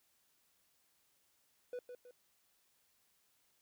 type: tone with echo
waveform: triangle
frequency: 493.9 Hz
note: B4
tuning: in tune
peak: -38 dBFS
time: 1.73-1.79 s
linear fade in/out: 2 ms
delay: 160 ms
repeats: 2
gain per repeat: -7 dB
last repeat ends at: 2.11 s
effects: white hiss -75 dBFS RMS until 3.61 s